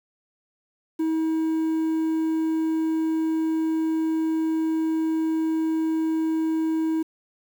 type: tone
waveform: triangle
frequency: 320 Hz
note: D#4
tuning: 49 cents sharp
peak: -19 dBFS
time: 0.99-7.03 s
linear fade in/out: 10 ms
effects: 8-bit